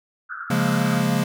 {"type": "band-pass noise", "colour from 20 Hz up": "pink", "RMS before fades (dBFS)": -33, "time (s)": [0.29, 1.01], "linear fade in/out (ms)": 20, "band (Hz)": [1300, 1500], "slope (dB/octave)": 96}
{"type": "chord", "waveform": "square", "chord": "Bb minor seventh", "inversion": "first", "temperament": "equal with one note detuned", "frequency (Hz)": [138.59, 175.93, 207.7, 233.1], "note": ["Db3", "F3", "Ab3", "Bb3"], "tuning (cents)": [0, 13, 0, 0], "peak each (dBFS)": -25, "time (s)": [0.5, 1.24], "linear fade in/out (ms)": 5}
{"effects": []}